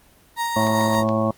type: tone with tremolo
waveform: 35% pulse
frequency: 934 Hz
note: A#5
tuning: 3 cents sharp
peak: -19 dBFS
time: 0.36-1.04 s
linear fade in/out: 50 ms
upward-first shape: sine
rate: 5.1 Hz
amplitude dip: 30%
type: harmonic tone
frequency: 110 Hz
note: A2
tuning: in tune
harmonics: 1 / 2 / 3 / 5 / 6 / 7 / 8 / 9 / 10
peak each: -26 / -22 / -29 / -23 / -28 / -34 / -35 / -36 / -27 dBFS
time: 0.56-1.31 s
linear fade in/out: 5 ms
type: click train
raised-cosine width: 0.2 ms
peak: -18 dBFS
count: 4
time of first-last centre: 0.67-1.09 s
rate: 7.15 Hz
effects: pink hiss -54 dBFS RMS until 1.37 s + Opus 24 kbps